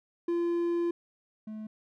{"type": "tone pair in turn", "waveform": "triangle", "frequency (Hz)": [343.1, 216.1], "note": ["F4", "A3"], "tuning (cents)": [-31, -31], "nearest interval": "minor sixth", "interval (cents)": 800, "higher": "first", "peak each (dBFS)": [-24, -35], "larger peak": "first", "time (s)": [[0.28, 0.91], [1.47, 1.67]], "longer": "first", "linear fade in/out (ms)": 5, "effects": []}